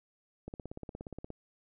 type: click train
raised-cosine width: 2 ms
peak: -28 dBFS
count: 15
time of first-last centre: 0.48-1.304 s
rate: 17 Hz
effects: none